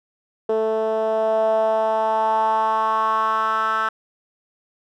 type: tone with band-pass filter sweep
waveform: 10% pulse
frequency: 220 Hz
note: A3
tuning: in tune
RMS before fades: -20 dBFS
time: 0.49-3.89 s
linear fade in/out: 5 ms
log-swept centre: 480 to 1400 Hz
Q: 4.4
effects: none